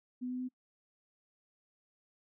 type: tone with pitch steps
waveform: sine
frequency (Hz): 250 / 251.9 / 253.8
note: B3 / B3 / B3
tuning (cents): +21 / +34 / +47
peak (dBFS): -35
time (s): 0.21-0.489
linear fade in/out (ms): 20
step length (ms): 93
effects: noise-tail reverb RT60 0.1 s tail -23 dB re dry